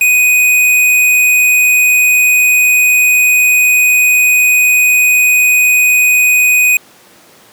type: tone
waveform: square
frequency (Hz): 2492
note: D#7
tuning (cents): +2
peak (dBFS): -7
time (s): 0.01-6.77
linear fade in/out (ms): 2
effects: pink hiss -42 dBFS RMS until 7.52 s + high-pass 200 Hz 12 dB/octave